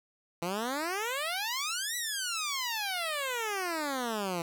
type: exponential two-way sweep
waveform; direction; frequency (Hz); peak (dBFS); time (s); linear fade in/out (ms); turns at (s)
10% pulse; up then down; 165.1 to 1982 to 165.1; -23; 0.42-4.42; 2; 1.96
effects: none